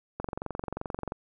click train, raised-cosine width 1 ms, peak -19 dBFS, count 22, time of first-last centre 0.2-1.121 s, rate 22.8 Hz, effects none

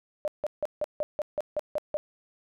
sine tone bursts, 600 Hz, D5, 37 cents sharp, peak -25 dBFS, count 10, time 0.25-1.97 s, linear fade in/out 0 ms, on 28 ms, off 160 ms, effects none

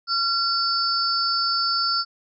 sine tone cluster, 1372 / 4538 / 5100 Hz, F6 / C#8 / D#8, -31 / +40 / +42 cents, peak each -24 / -24 / -25 dBFS, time 0.07-2.05 s, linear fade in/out 50 ms, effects none

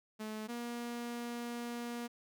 sawtooth tone pair in turn, 216 / 238.2 Hz, A3 / A#3, -32 / +38 cents, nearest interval major second, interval 170 cents, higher second, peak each -36 / -35 dBFS, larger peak second, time 0.19-0.48 / 0.48-2.08 s, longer second, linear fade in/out 20 ms, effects none

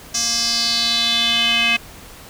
square tone with band-pass filter sweep, 233.1 Hz, A#3, in tune, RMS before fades -18 dBFS, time 0.14-1.77 s, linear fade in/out 10 ms, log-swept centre 6000 to 2600 Hz, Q 4.8, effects pink hiss -40 dBFS RMS until 2.29 s

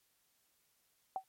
sine tone with exponential decay, 763 Hz, G5, 47 cents flat, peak -30 dBFS, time 1.16-1.24 s, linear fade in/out 1 ms, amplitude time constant 17 ms, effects white hiss -75 dBFS RMS until 1.28 s + MP3 64 kbps

